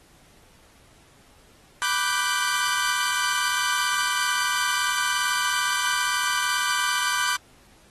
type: chord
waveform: sawtooth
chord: G major seventh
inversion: first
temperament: equal with one note detuned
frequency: 987.8 / 1174.7 / 1490.3 / 1568 Hz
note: B5 / D6 / F#6 / G6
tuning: 0 / 0 / +12 / 0 cents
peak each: -26 / -24 / -24 / -25 dBFS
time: 1.82-7.36 s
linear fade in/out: 0 ms
effects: pink hiss -56 dBFS RMS until 7.9 s + AAC 32 kbps